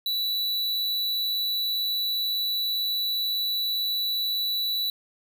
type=tone; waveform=square; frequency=3949 Hz; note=B7; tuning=1 cent flat; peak=-25 dBFS; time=0.06-4.9 s; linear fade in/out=2 ms; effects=none